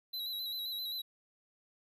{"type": "tone with vibrato", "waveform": "square", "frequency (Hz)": 3951, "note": "B7", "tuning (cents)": 0, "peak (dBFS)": -37, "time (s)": [0.13, 1.02], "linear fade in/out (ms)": 10, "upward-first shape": "square", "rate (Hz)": 7.6, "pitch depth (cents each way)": 37, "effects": []}